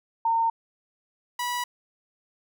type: tone pair in turn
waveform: sine / sawtooth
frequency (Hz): 913 / 976.6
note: A#5 / B5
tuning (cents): -36 / -20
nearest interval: minor second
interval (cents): 116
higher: second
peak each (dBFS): -20 / -23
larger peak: first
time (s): 0.25-0.5 / 1.39-1.64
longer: neither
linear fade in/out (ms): 5
effects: none